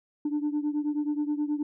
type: beating tone pair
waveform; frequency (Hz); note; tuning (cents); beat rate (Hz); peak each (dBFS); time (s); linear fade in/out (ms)
sine; 293.7 / 303.1; D4 / D#4; 0 / -45; 9.4; -26 / -29; 0.25-1.63; 5
effects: tanh soft clip ceiling -22 dBFS